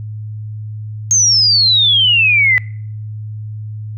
sine exponential sweep, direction down, 6500 to 1975.5 Hz, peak -8 dBFS, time 1.11-2.58 s, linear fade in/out 0 ms, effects noise-tail reverb RT60 0.6 s tail -25 dB re dry + added 107 Hz sine -23 dBFS peak until 3.97 s

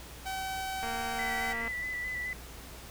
sawtooth tone, 764 Hz, G5, 45 cents flat, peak -30 dBFS, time 0.25-1.54 s, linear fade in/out 20 ms
click train, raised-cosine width 0.5 ms, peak -25 dBFS, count 197, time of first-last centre 0.83-1.678 s, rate 231 Hz
sine tone with vibrato, 1987 Hz, B6, 10 cents sharp, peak -33 dBFS, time 1.19-2.33 s, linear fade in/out 0 ms, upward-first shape square, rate 4.7 Hz, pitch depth 19 cents each way
effects added 60 Hz sine -48 dBFS peak until 2.9 s + pink hiss -48 dBFS RMS until 2.9 s

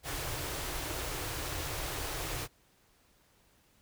pink band-stop noise, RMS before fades -37 dBFS, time 0.03-2.48 s, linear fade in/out 50 ms, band 160 to 270 Hz, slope 96 dB/octave, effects pink hiss -67 dBFS RMS until 3.81 s

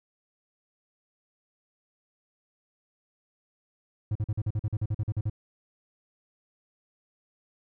triangle tone bursts, 106.3 Hz, G#2, 41 cents sharp, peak -23 dBFS, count 14, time 4.11-5.298 s, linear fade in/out 5 ms, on 44 ms, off 44 ms, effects none

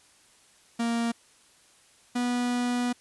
45% pulse tone pair in turn, 233.1 / 244.6 Hz, A#3 / B3, 0 / -16 cents, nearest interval minor second, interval 84 cents, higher second, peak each -25 dBFS, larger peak neither, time 0.79-1.12 / 2.15-2.93 s, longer second, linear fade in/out 10 ms, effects white hiss -59 dBFS RMS until 3 s + resampled to 24000 Hz

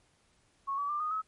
sine tone with pitch steps, 1100 / 1143.4 / 1188.5 / 1235.4 / 1284.2 Hz, C#6 / D6 / D6 / D#6 / E6, -14 / -47 / +20 / -13 / -46 cents, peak -30 dBFS, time 0.67-1.22 s, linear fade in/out 20 ms, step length 110 ms, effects pink hiss -69 dBFS RMS until 1.27 s + MP3 48 kbps

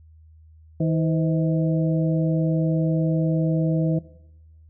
harmonic tone with a mistuned harmonic, 160 Hz, D#3, 49 cents sharp, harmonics 1 / 2 / 3 / 4, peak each -20 / -26 / -30 / -32 dBFS, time 0.8-3.99 s, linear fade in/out 5 ms, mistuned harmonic 3, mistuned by +99 cents, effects noise-tail reverb RT60 0.9 s tail -18 dB re dry + added 79 Hz sine -47 dBFS peak until 4.69 s

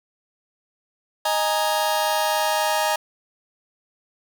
sawtooth chord, D# suspended fourth, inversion none, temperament just, 622.3 / 829.7 / 933.4 Hz, D#5 / G#5 / A#5, 0 / -2 / +2 cents, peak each -20 dBFS, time 1.25-2.96 s, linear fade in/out 5 ms, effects 8-bit

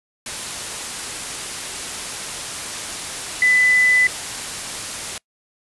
sine tone in noise, 2000 Hz, B6, 21 cents sharp, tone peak -12 dBFS, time 3.42-4.07 s, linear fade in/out 2 ms, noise white, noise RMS -28 dBFS, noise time 0.26-5.18 s, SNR +13 dB, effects noise-tail reverb RT60 0.1 s tail -25 dB re dry + resampled to 24000 Hz

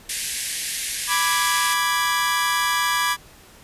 white band-pass noise, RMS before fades -28 dBFS, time 0.09-1.74 s, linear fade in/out 5 ms, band 1600 to 12000 Hz, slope 96 dB/octave
sawtooth chord, G# diminished, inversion first, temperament equal, 987.8 / 1174.7 / 1661.2 Hz, B5 / D6 / G#6, 0 / 0 / 0 cents, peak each -20 dBFS, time 1.07-3.17 s, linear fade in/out 50 ms
effects pink hiss -48 dBFS RMS until 3.63 s + resampled to 32000 Hz

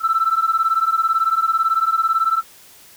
sine beating tone pair, 1318.5 / 1336.5 Hz, E6 / E6, 0 / +23 cents, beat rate 18 Hz, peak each -17 dBFS, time 0-2.43 s, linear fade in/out 50 ms, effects tanh soft clip ceiling -9 dBFS + white hiss -46 dBFS RMS until 2.96 s

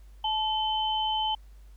sine tone pair together, 868 / 3063 Hz, A5 / G7, -24 / -41 cents, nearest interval octave + minor seventh, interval 2183 cents, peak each -27 / -29 dBFS, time 0.24-1.35 s, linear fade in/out 5 ms, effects added 50 Hz sine -47 dBFS peak until 1.76 s + pink hiss -66 dBFS RMS until 1.76 s

